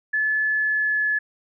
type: tone with pitch glide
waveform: sine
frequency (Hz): 1726 to 1713.1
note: A6 to A6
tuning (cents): -34 to -47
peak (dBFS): -19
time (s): 0.13-1.19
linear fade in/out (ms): 10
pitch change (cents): -13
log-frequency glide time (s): 0.46-1.05
effects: none